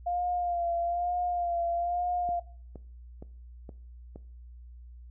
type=tone with vibrato; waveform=sine; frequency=698.5 Hz; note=F5; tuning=in tune; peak=-27 dBFS; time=0.06-2.4 s; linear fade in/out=10 ms; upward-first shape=sine; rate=1.1 Hz; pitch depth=36 cents each way
type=click train; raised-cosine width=2 ms; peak=-30 dBFS; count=5; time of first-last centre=2.29-4.159 s; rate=2.14 Hz
effects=noise-tail reverb RT60 0.5 s tail -19 dB re dry + added 60 Hz sine -45 dBFS peak until 5.1 s